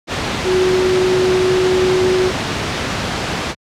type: tone in noise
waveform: sine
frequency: 370 Hz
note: F#4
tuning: in tune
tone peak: -12 dBFS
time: 0.44-2.32 s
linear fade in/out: 50 ms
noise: pink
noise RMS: -19 dBFS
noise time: 0.07-3.55 s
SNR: +4 dB
effects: high-pass 80 Hz 12 dB/octave + low-pass 5000 Hz 12 dB/octave